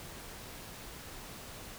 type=silence; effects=pink hiss -47 dBFS RMS until 1.78 s